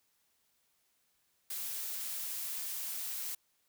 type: noise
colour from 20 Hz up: blue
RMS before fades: -39 dBFS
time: 1.5-3.35 s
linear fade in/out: 5 ms
effects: white hiss -75 dBFS RMS until 3.68 s